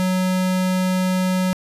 square tone, 185 Hz, F#3, in tune, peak -18 dBFS, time 0-1.53 s, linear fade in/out 0 ms, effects resampled to 32000 Hz

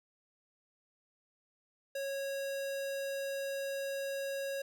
square tone, 550 Hz, C#5, 14 cents flat, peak -36 dBFS, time 1.95-4.62 s, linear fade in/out 5 ms, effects none

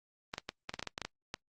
clicks, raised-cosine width 0.2 ms, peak -19 dBFS, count 12, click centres 0.339 / 0.381 / 0.491 / 0.694 / 0.74 / 0.794 / 0.827 / 0.873 / 0.979 / 1.017 / 1.05 / 1.341 s, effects noise-tail reverb RT60 0.1 s tail -24 dB re dry + Opus 24 kbps

